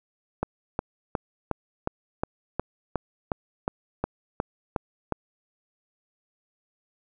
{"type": "click train", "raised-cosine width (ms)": 1, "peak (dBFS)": -11, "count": 14, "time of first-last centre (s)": [0.43, 5.123], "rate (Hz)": 2.77, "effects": []}